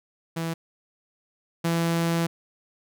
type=tone pair in turn; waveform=sawtooth; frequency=164.81 / 167.4 Hz; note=E3 / E3; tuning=0 / +27 cents; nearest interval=unison; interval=27 cents; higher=second; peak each=-23 / -18 dBFS; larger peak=second; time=0.36-0.54 / 1.64-2.27 s; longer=second; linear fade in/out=10 ms; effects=none